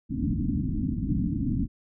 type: low-pass noise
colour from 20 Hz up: white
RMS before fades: -27 dBFS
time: 0.09-1.68 s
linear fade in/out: 50 ms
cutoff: 300 Hz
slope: 96 dB/octave
effects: none